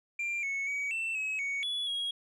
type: tone with pitch steps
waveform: sine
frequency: 2378 / 2204 / 2263 / 2677 / 2561 / 2231 / 3410 / 3297 Hz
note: D7 / C#7 / C#7 / E7 / D#7 / C#7 / G#7 / G#7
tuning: +21 / -11 / +35 / +26 / +49 / +11 / +45 / -13 cents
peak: -28 dBFS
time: 0.19-2.11 s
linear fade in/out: 5 ms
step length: 240 ms
effects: tanh soft clip ceiling -30 dBFS